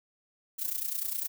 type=noise with amplitude modulation; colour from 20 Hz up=violet; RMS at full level=-30 dBFS; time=0.58-1.28 s; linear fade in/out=20 ms; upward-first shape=sine; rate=29.9 Hz; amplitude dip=75%; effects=none